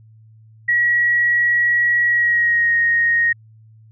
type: tone with pitch glide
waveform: sine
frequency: 1917 to 1867.8 Hz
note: A#6 to A#6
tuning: +48 to +3 cents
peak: -13 dBFS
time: 0.68-3.33 s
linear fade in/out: 10 ms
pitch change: -45 cents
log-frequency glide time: 2.06-2.75 s
effects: added 110 Hz sine -44 dBFS peak until 3.91 s